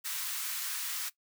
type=high-pass noise; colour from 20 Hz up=white; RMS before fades=-36 dBFS; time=0.04-1.1 s; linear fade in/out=20 ms; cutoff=1100 Hz; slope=24 dB/octave; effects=noise-tail reverb RT60 0.1 s tail -18 dB re dry